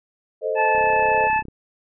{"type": "chord", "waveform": "sine", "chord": "A diminished", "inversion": "none", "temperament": "equal", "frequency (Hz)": [440, 523.3, 622.3], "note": ["A4", "C5", "Eb5"], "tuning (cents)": [0, 0, 0], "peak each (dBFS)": -25, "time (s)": [0.41, 1.3], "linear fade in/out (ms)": 50}
{"type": "harmonic tone", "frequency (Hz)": 871, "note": "A5", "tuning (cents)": -18, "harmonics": [1, 2, 3], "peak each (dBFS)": [-18, -25, -25], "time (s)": [0.55, 1.43], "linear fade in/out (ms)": 50}
{"type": "click train", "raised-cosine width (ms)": 3, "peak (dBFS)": -26, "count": 25, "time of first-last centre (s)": [0.75, 1.484], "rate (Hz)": 32.7}
{"effects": []}